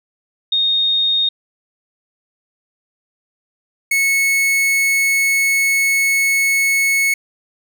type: tone pair in turn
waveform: sine / 45% pulse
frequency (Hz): 3700 / 2200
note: A#7 / C#7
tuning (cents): -14 / -14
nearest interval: major sixth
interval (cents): 900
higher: first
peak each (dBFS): -13 / -13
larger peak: neither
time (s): 0.52-1.29 / 3.91-7.14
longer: second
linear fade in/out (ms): 5
effects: none